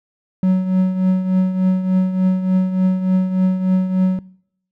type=tone with tremolo; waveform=triangle; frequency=186.2 Hz; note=F#3; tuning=11 cents sharp; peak=-8 dBFS; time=0.43-4.19 s; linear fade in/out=2 ms; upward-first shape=triangle; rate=3.4 Hz; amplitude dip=65%; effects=noise-tail reverb RT60 0.7 s tail -23 dB re dry